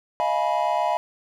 triangle tone cluster, 624 / 692 / 841 / 978 Hz, D#5 / F5 / G#5 / B5, +5 / -16 / +22 / -17 cents, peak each -25 / -23 / -24 / -24 dBFS, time 0.2-0.97 s, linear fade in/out 0 ms, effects none

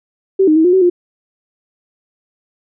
sine tone with pitch steps, 384.8 / 309.4 / 319.9 / 358 / 377.7 / 353.5 Hz, G4 / D#4 / D#4 / F4 / F#4 / F4, -32 / -10 / +48 / +43 / +36 / +21 cents, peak -7 dBFS, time 0.39-0.9 s, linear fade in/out 10 ms, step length 85 ms, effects none

